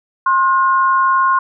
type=tone pair together; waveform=sine; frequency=1063 / 1442.7 Hz; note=C6 / F#6; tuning=+27 / -44 cents; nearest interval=perfect fourth; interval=529 cents; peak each=-11 / -18 dBFS; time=0.26-1.39 s; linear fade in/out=5 ms; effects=none